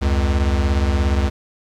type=beating tone pair; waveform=square; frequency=69.3 / 86.3 Hz; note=C#2 / F2; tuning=0 / -20 cents; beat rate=17 Hz; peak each=-17 / -22 dBFS; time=0.01-1.3 s; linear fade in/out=20 ms; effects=low-pass 6000 Hz 12 dB/octave + 8-bit